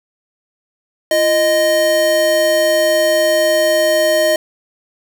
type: tone pair together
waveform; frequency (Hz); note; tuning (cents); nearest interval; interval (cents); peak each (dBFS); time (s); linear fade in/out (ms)
square; 341.8 / 620; F4 / D#5; -37 / -6; minor seventh; 1031; -23 / -12; 1.11-4.36; 2
effects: none

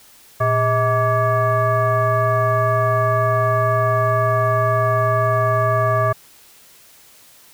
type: tone with frequency modulation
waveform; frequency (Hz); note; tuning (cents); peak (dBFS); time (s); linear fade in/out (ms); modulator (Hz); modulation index
sine; 638; D#5; +43; -14; 0.4-6.13; 10; 522; 1.4
effects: white hiss -48 dBFS RMS until 7.53 s

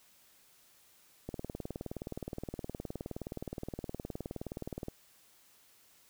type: click train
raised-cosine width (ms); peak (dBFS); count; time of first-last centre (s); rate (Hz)
2; -25; 70; 1.29-4.884; 19.2
effects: white hiss -64 dBFS RMS until 6.09 s

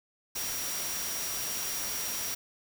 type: tone in noise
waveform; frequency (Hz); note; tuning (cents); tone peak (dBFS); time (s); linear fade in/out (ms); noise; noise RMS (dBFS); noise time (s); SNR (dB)
sine; 5690; F8; +31; -37; 0.35-2.35; 10; white; -35; 0.35-2.35; -5
effects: none

